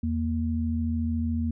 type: tone pair together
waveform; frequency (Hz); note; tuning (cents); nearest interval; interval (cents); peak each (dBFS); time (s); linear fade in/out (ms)
sine; 82.41 / 233.5; E2 / A#3; 0 / +3; octave + tritone; 1803; -27; 0.03-1.51; 5
effects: none